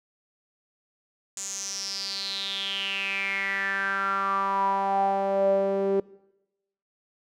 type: tone with band-pass filter sweep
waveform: sawtooth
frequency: 196 Hz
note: G3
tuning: in tune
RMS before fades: -27 dBFS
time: 1.37-6 s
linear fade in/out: 2 ms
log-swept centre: 7200 to 430 Hz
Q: 7.8
effects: noise-tail reverb RT60 0.9 s tail -21 dB re dry